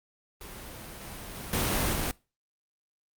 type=noise with level steps; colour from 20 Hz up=pink; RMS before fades=-43 / -41 / -39 / -27 / -30 dBFS; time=0.41-2.11 s; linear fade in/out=0 ms; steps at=1.01 / 1.35 / 1.53 / 1.93 s; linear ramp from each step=2 ms; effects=noise-tail reverb RT60 0.3 s tail -23 dB re dry + Opus 32 kbps